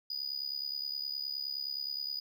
triangle tone with amplitude modulation, 4950 Hz, D#8, 10 cents flat, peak -30 dBFS, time 0.1-2.2 s, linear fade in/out 5 ms, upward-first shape sine, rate 69.6 Hz, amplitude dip 85%, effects none

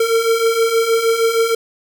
square beating tone pair, 451 / 457.4 Hz, A4 / A#4, +43 / -33 cents, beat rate 6.4 Hz, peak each -20 / -15 dBFS, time 0-1.55 s, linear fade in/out 5 ms, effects none

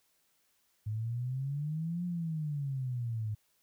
sine exponential two-way sweep, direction up then down, 104.9 to 178.6 to 104.9 Hz, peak -32 dBFS, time 0.86-3.35 s, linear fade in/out 10 ms, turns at 2.05 s, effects white hiss -73 dBFS RMS until 3.62 s

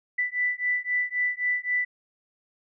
sine beating tone pair, 1980 / 1983.8 Hz, B6 / B6, +4 / +7 cents, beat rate 3.8 Hz, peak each -27 / -27 dBFS, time 0.18-1.85 s, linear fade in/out 10 ms, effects none

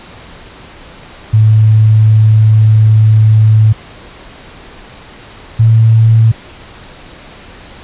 sine tone pair in turn, 108.9 / 112.22 Hz, A2 / A2, -17 / +35 cents, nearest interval minor second, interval 52 cents, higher second, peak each -3 dBFS, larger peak neither, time 1.33-3.73 / 5.59-6.32 s, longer first, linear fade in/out 10 ms, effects pink hiss -34 dBFS RMS until 7.83 s + resampled to 8000 Hz

